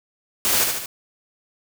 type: noise with echo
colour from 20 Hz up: white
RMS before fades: -20 dBFS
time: 0.45-0.64 s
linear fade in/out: 0 ms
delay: 73 ms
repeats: 3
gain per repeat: -4 dB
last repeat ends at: 0.859 s
effects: none